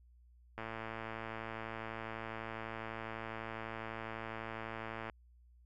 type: click train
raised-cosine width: 0.5 ms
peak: -27 dBFS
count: 507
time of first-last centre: 0.58-5.098 s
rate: 112 Hz
effects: added 60 Hz sine -60 dBFS peak until 5.65 s